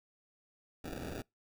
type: noise with sample-and-hold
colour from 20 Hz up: blue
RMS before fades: -42 dBFS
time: 0.84-1.22 s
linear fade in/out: 2 ms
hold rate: 1050 Hz
effects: noise-tail reverb RT60 0.2 s tail -26 dB re dry